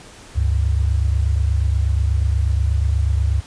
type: tone pair together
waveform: sine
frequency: 70.4 / 98.68 Hz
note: C#2 / G2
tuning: +27 / +12 cents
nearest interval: tritone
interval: 585 cents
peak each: -16 / -20 dBFS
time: 0.35-3.41 s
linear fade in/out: 20 ms
effects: pink hiss -42 dBFS RMS until 3.46 s + resampled to 22050 Hz